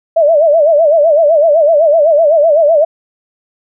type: tone with vibrato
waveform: sine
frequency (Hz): 622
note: D#5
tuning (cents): -1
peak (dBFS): -5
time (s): 0.16-2.85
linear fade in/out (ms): 10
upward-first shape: sine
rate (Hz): 7.9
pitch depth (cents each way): 140
effects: none